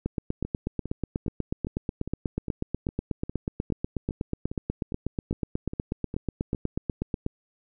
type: two click trains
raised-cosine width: 3 ms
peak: -14 / -20 dBFS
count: 60 / 16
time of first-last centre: 0.06-7.264 / 0.45-6.548 s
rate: 8.19 / 2.46 Hz
effects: none